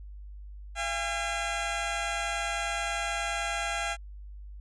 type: tone pair together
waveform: 15% pulse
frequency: 681 / 810.6 Hz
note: F5 / G#5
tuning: -44 / -42 cents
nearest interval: minor third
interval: 302 cents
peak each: -26 dBFS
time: 0.75-3.97 s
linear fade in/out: 50 ms
effects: added 50 Hz sine -41 dBFS peak until 4.6 s + resampled to 22050 Hz